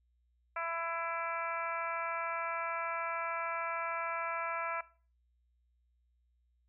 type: harmonic tone with a mistuned harmonic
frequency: 333.4 Hz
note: E4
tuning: 20 cents sharp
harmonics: 2 / 3 / 4 / 5 / 6 / 7 / 8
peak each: -41 / -41 / -38 / -44 / -48 / -43 / -55 dBFS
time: 0.56-4.81 s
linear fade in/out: 5 ms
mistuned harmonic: 6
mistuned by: +17 cents
effects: noise-tail reverb RT60 0.4 s tail -19 dB re dry + added 60 Hz sine -70 dBFS peak until 6.68 s